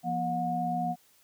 sine tone cluster, 171.8 / 241.2 / 723 Hz, F3 / B3 / F#5, -28 / -41 / -40 cents, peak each -34 / -35 / -29 dBFS, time 0.03-0.96 s, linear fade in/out 50 ms, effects white hiss -63 dBFS RMS until 1.23 s

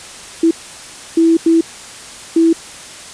sine tone bursts at uneven times, 329.6 Hz, E4, in tune, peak -7 dBFS, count 4, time 0.43-0.51 / 1.17-1.37 / 1.46-1.61 / 2.36-2.53 s, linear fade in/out 5 ms, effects white hiss -33 dBFS RMS until 3.13 s + resampled to 22050 Hz

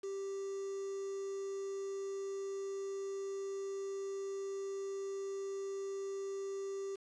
triangle tone with quantisation, 392 Hz, G4, in tune, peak -36 dBFS, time 0.03-6.96 s, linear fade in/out 10 ms, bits 9, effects resampled to 22050 Hz

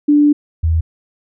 sine tone pair in turn, 293.7 / 81.26 Hz, D4 / E2, 0 / -24 cents, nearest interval octave + minor seventh, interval 2224 cents, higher first, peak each -7 / -11 dBFS, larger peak first, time 0.08-0.33 / 0.63-0.81 s, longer first, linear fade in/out 10 ms, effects none

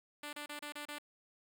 5% pulse tone bursts, 294.3 Hz, D4, 4 cents sharp, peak -31 dBFS, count 6, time 0.23-0.985 s, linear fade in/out 5 ms, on 100 ms, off 31 ms, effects none

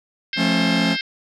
harmonic tone, 529 Hz, C5, 19 cents sharp, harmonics 3 / 4 / 5 / 6 / 7 / 8 / 9 / 10, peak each -31 / -27 / -32 / -29 / -33 / -35 / -33 / -33 dBFS, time 0.33-1.01 s, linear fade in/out 2 ms
45% pulse chord, F augmented, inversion none, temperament just, 174.61 / 218.3 / 272.8 Hz, F3 / A3 / C#4, 0 / -13 / -28 cents, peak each -22 dBFS, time 0.36-0.97 s, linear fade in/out 50 ms
effects low-pass 8000 Hz 12 dB/octave

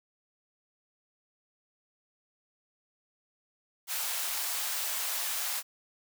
white high-pass noise, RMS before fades -33 dBFS, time 3.87-5.63 s, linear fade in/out 50 ms, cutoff 620 Hz, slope 24 dB/octave, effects none

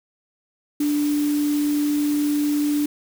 sine tone in noise, 293.7 Hz, D4, in tune, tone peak -18 dBFS, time 0.8-2.86 s, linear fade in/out 5 ms, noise white, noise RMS -35 dBFS, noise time 0.8-2.86 s, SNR +14 dB, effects none

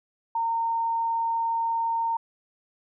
sine tone, 917 Hz, A#5, 29 cents flat, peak -23 dBFS, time 0.35-2.17 s, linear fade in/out 5 ms, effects none

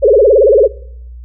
sine tone with vibrato, 479.3 Hz, A#4, 48 cents sharp, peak -4 dBFS, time 0.02-0.68 s, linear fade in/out 20 ms, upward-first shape sine, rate 18 Hz, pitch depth 290 cents each way, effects noise-tail reverb RT60 0.7 s tail -22 dB re dry + added 60 Hz sine -28 dBFS peak until 1.24 s

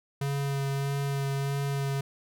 square tone with vibrato, 139.1 Hz, C#3, 6 cents sharp, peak -28 dBFS, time 0.21-2.01 s, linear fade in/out 5 ms, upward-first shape sine, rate 1.6 Hz, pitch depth 14 cents each way, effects none

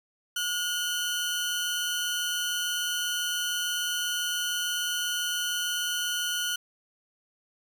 sawtooth tone pair together, 1438 / 3043 Hz, F#6 / F#7, -50 / +48 cents, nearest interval octave + minor second, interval 1298 cents, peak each -27 dBFS, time 0.36-6.56 s, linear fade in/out 5 ms, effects none

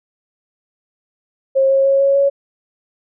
sine tone with pitch steps, 537 / 542 / 547 / 552.1 / 557.2 Hz, C5 / C#5 / C#5 / C#5 / C#5, +45 / -39 / -23 / -7 / +9 cents, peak -10 dBFS, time 1.55-2.3 s, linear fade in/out 20 ms, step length 150 ms, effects none

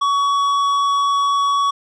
sine tone with tanh clipping, 1126 Hz, C#6, 27 cents sharp, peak -16 dBFS, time 0.01-1.71 s, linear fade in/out 10 ms, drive 10 dB, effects none

